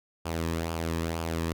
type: tone with flanger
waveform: sawtooth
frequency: 82.41 Hz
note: E2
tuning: in tune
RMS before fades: -31 dBFS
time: 0.25-1.53 s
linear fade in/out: 10 ms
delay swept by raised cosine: 0.5 to 1.43 ms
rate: 2.1 Hz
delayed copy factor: -0.55
effects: none